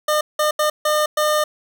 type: tone bursts at uneven times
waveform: 25% pulse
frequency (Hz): 606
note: D#5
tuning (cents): -46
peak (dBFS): -12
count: 5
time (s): 0.08-0.21 / 0.39-0.51 / 0.59-0.7 / 0.85-1.06 / 1.17-1.44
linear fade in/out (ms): 5
effects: none